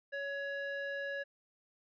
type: tone with band-pass filter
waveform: square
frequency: 560 Hz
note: C#5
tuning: 18 cents sharp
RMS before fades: -39 dBFS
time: 0.12-1.24 s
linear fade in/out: 20 ms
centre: 1300 Hz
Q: 4.5
effects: resampled to 11025 Hz